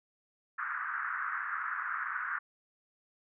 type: band-pass noise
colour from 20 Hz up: pink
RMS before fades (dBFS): -36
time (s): 0.58-2.39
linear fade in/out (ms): 10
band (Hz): 1200 to 1700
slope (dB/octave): 48
effects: none